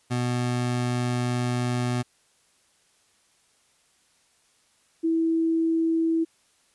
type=tone pair in turn; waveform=25% pulse / sine; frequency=123 / 327 Hz; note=B2 / E4; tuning=-7 / -14 cents; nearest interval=octave + perfect fourth; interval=1693 cents; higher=second; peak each=-20 dBFS; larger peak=neither; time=0.1-2.03 / 5.03-6.25 s; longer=first; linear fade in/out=20 ms; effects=white hiss -64 dBFS RMS until 6.74 s + resampled to 24000 Hz